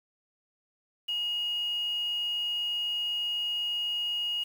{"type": "tone with quantisation", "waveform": "sine", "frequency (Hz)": 2874, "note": "F7", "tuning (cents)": 49, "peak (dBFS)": -28, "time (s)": [1.08, 4.44], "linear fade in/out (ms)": 10, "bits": 8, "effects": []}